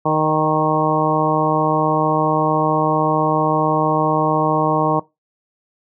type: harmonic tone with a mistuned harmonic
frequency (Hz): 155.56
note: D#3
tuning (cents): 0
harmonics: 1 / 2 / 3 / 4 / 5 / 6 / 7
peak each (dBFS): -22 / -22 / -22 / -22 / -22 / -22 / -22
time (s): 0.05-5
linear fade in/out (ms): 10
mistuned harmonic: 4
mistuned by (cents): -17
effects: noise-tail reverb RT60 0.2 s tail -19 dB re dry

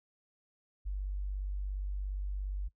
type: tone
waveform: sine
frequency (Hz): 48.6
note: G1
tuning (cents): -14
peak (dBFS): -33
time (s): 0.85-2.69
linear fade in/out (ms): 20
effects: noise-tail reverb RT60 0.1 s tail -21 dB re dry

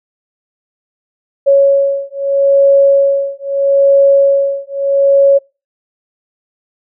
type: beating tone pair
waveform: sine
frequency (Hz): 554.4 / 555.18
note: C#5 / C#5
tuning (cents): 0 / +3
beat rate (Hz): 0.78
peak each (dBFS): -10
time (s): 1.46-5.39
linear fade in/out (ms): 20
effects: noise-tail reverb RT60 0.3 s tail -26 dB re dry

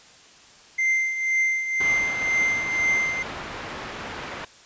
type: tone with tremolo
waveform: triangle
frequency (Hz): 2086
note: C7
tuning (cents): -6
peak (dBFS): -16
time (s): 0.78-3.23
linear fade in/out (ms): 10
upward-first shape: triangle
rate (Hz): 2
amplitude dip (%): 65
type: low-pass noise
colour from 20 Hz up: white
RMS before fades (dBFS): -35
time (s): 1.8-4.45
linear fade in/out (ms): 5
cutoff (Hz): 1900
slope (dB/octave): 12
effects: white hiss -50 dBFS RMS until 4.65 s + resampled to 16000 Hz

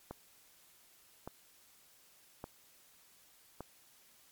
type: click train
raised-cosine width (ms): 1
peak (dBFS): -28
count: 4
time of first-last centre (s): 0.11-3.607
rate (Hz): 0.858
effects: white hiss -64 dBFS RMS until 4.31 s + MP3 96 kbps

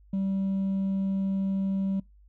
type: tone with hard clipping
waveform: triangle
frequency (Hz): 193.8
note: G3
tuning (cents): -20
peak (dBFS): -24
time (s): 0.13-2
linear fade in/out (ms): 5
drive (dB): 1
effects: noise-tail reverb RT60 0.2 s tail -25 dB re dry + added 50 Hz sine -53 dBFS peak until 2.28 s

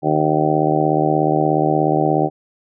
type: harmonic tone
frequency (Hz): 76.8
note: D#2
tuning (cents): -22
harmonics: 2 / 3 / 4 / 5 / 6 / 7 / 8 / 9 / 10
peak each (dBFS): -21 / -31 / -20 / -21 / -27 / -25 / -23 / -25 / -20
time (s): 0.02-2.3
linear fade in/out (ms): 50
effects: none

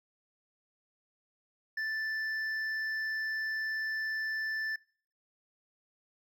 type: tone with hard clipping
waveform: triangle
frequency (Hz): 1761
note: A6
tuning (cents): +1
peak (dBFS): -33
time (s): 1.77-4.76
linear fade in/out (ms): 5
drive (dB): 8
effects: noise-tail reverb RT60 0.5 s tail -24 dB re dry

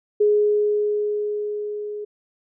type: tone with level ramp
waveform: sine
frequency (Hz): 417.7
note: G#4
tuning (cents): +10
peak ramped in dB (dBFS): -13 to -28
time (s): 0.2-2.05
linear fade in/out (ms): 10
effects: none

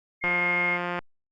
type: tone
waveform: sine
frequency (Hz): 2139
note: C7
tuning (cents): +38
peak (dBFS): -23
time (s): 0.21-0.79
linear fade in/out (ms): 50
type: click train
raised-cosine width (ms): 0.5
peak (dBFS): -15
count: 133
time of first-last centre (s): 0.24-0.99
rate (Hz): 176
effects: Opus 48 kbps

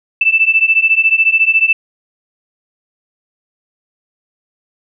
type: beating tone pair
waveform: sine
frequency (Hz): 2639 / 2653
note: E7 / E7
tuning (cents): +1 / +10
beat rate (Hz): 14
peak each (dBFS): -12 / -11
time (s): 0.21-1.73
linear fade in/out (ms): 5
effects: none

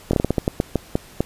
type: slowing click train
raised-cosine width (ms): 2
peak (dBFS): -4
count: 12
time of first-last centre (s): 0.11-1.206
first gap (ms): 23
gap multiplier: 1.27
effects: pink hiss -45 dBFS RMS until 1.25 s + resampled to 32000 Hz

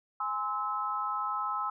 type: chord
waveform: sine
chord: Ab augmented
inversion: none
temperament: just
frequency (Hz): 830.6 / 1038.3 / 1297.8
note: Ab5 / C6 / E6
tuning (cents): 0 / -14 / -27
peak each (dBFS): -37 / -35 / -32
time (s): 0.2-1.7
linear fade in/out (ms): 5
effects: none

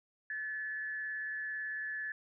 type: tone with frequency modulation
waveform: sine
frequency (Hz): 1728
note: A6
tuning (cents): -32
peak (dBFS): -36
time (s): 0.3-2.12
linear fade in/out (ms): 2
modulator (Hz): 162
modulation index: 0.4
effects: none

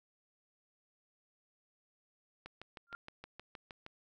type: click train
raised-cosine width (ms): 0.3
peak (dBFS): -31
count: 10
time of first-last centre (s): 2.46-3.864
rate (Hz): 6.41
type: tone with exponential growth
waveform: sine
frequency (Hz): 1394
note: F6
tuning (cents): -4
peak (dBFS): -37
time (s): 2.87-2.95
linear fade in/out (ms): 0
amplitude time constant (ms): 16
effects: none

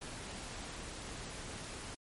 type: noise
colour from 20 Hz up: pink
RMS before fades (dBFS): -45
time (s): 0.01-1.95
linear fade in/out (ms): 10
effects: MP3 48 kbps

